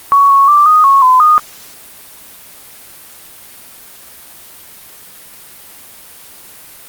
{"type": "tone with pitch steps", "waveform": "sine", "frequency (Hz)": [1119, 1106, 1176, 1241, 1099, 1018, 1230], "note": ["C#6", "C#6", "D6", "D#6", "C#6", "C6", "D#6"], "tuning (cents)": [16, -4, 2, -5, -15, -48, -20], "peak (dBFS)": -4, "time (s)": [0.12, 1.38], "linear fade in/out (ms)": 0, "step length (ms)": 180, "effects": ["white hiss -36 dBFS RMS until 6.88 s", "Opus 32 kbps"]}